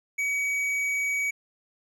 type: tone with tanh clipping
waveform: sine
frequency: 2266 Hz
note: C#7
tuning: 37 cents sharp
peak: -26 dBFS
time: 0.18-1.31 s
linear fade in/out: 10 ms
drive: 9 dB
effects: none